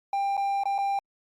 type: tone with dropouts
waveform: triangle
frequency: 794 Hz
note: G5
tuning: 22 cents sharp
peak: -22 dBFS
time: 0.13-0.99 s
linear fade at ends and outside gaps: 2 ms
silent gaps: 0.369-0.376 / 0.636-0.655 / 0.781-0.786 s
effects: Opus 48 kbps